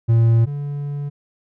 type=tone pair in turn; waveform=triangle; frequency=114.9 / 143.77 Hz; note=A#2 / D3; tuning=-25 / -36 cents; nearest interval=major third; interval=389 cents; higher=second; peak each=-9 / -21 dBFS; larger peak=first; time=0.08-0.46 / 0.46-1.1 s; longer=second; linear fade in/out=20 ms; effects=none